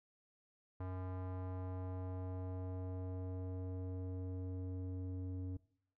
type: tone with low-pass filter sweep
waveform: square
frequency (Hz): 92.4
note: F#2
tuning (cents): -2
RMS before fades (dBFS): -43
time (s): 0.8-5.57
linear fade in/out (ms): 5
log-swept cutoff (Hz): 1100 to 330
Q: 1.4
effects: noise-tail reverb RT60 0.6 s tail -20 dB re dry